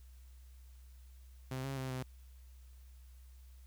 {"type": "tone with pitch steps", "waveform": "sawtooth", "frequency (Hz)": [130.3, 136, 131.1, 128.8], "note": ["C3", "C#3", "C3", "C3"], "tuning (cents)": [-7, -33, 4, -27], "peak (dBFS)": -34, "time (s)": [1.51, 2.03], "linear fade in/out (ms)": 5, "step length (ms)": 130, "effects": ["added 63 Hz sine -53 dBFS peak until 3.66 s", "white hiss -70 dBFS RMS until 3.66 s"]}